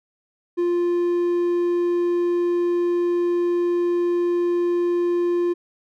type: tone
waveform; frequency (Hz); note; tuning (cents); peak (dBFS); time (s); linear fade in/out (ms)
triangle; 349.2; F4; 0; -16; 0.57-5.54; 20
effects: none